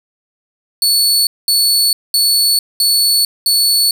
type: tone bursts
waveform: sawtooth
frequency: 4435 Hz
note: C#8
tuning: in tune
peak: -7 dBFS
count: 5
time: 0.82-3.91 s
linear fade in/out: 2 ms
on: 450 ms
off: 210 ms
effects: none